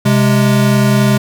square tone pair together, 130.28 / 206.8 Hz, C3 / G#3, -7 / -7 cents, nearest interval minor sixth, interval 800 cents, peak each -12 dBFS, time 0.05-1.18 s, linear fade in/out 10 ms, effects none

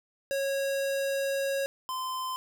square tone pair in turn, 549 / 1031.3 Hz, C#5 / C6, -17 / -25 cents, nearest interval major seventh, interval 1092 cents, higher second, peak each -28 / -32 dBFS, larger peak first, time 0.31-1.66 / 1.89-2.36 s, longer first, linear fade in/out 0 ms, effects 10-bit

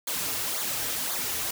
white noise with flanger, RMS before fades -30 dBFS, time 0.07-1.51 s, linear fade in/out 5 ms, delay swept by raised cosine 0.36 to 5.56 ms, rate 1.9 Hz, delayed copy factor -0.75, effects none

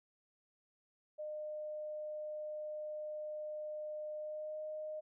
sine tone with pitch glide, 608 to 615.8 Hz, D#5 to D#5, -40 to -18 cents, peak -40 dBFS, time 1.18-5.01 s, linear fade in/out 20 ms, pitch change +22 cents, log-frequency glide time 4.16-4.59 s, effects none

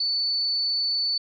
sine tone, 4486 Hz, C#8, 20 cents sharp, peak -22 dBFS, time 0-1.18 s, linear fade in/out 5 ms, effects none

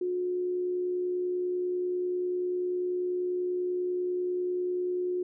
sine tone with amplitude modulation, 360.6 Hz, F#4, 45 cents flat, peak -26 dBFS, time 0.01-5.23 s, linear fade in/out 5 ms, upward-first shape sine, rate 70.2 Hz, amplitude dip 25%, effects none

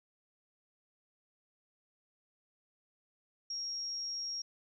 sine tone, 5588 Hz, F8, in tune, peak -36 dBFS, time 3.5-4.42 s, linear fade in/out 5 ms, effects 13-bit

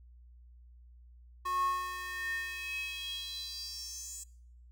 square tone with high-pass filter sweep, 364.1 Hz, F#4, 28 cents flat, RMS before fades -38 dBFS, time 1.45-4.24 s, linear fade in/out 10 ms, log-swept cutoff 950 to 7500 Hz, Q 7.3, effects noise-tail reverb RT60 0.7 s tail -23 dB re dry + added 60 Hz sine -53 dBFS peak until 4.71 s

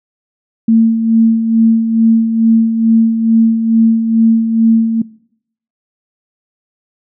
sine tone with tremolo, 225.8 Hz, A3, 45 cents sharp, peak -4 dBFS, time 0.68-5.02 s, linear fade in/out 5 ms, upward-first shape sine, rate 2.3 Hz, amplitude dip 55%, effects noise-tail reverb RT60 0.7 s tail -22 dB re dry

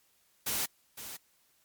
white noise with echo, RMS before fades -32 dBFS, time 0.46-0.66 s, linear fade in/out 10 ms, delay 510 ms, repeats 1, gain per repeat -11 dB, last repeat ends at 1.17 s, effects white hiss -69 dBFS RMS until 1.64 s + MP3 96 kbps

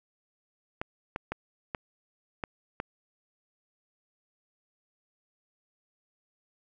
clicks, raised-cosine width 0.5 ms, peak -17 dBFS, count 6, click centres 0.815 / 1.161 / 1.32 / 1.748 / 2.438 / 2.801 s, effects none

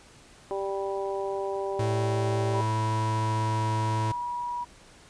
harmonic tone, 196 Hz, G3, in tune, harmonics 2 / 3 / 4 / 5, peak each -30 / -34 / -36 / -38 dBFS, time 0.51-2.61 s, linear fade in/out 0 ms
45% pulse tone, 110 Hz, A2, in tune, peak -26 dBFS, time 1.79-4.12 s, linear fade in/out 5 ms
sine tone with pitch glide, 977 to 966.9 Hz, B5 to B5, -19 to -37 cents, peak -29 dBFS, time 2.53-4.65 s, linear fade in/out 20 ms, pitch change -18 cents, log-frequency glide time 3.17-3.69 s
effects pink hiss -53 dBFS RMS until 5.09 s + resampled to 22050 Hz

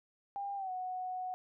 sine tone with pitch glide, 800 to 737.9 Hz, G5 to F#5, +35 to -5 cents, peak -36 dBFS, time 0.36-1.34 s, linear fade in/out 0 ms, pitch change -140 cents, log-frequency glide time 0.56-0.71 s, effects none

